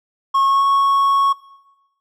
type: tone with pitch glide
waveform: triangle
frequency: 1090 to 1104.6 Hz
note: C#6 to C#6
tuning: -29 to -6 cents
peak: -11 dBFS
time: 0.34-1.33 s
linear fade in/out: 10 ms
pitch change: +23 cents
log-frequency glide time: 0.45-0.64 s
effects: noise-tail reverb RT60 1.0 s tail -19 dB re dry